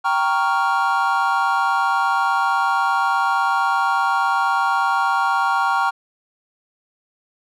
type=chord; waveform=triangle; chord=G half-diminished seventh; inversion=none; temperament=equal; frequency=784 / 932.3 / 1108.7 / 1396.9 Hz; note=G5 / Bb5 / Db6 / F6; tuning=0 / 0 / 0 / 0 cents; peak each=-20 dBFS; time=0.04-5.91 s; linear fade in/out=20 ms; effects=none